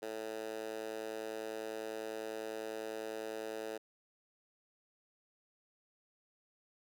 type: tone with high-pass filter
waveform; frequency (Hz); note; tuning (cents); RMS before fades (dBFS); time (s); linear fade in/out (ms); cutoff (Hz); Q
10% pulse; 110; A2; 0; -42; 0.02-3.78; 10; 440; 2.1
effects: none